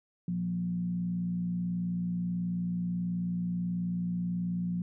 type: tone with frequency modulation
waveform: sine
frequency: 177.1 Hz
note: F3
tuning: 24 cents sharp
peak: -29 dBFS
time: 0.28-4.82 s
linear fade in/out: 2 ms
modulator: 58.5 Hz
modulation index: 0.45
effects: none